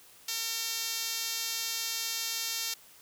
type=tone with band-pass filter; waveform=5% pulse; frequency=454.8 Hz; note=A#4; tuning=43 cents flat; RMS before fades=-34 dBFS; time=0.28-2.74 s; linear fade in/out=5 ms; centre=8600 Hz; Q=1.1; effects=white hiss -56 dBFS RMS until 3.01 s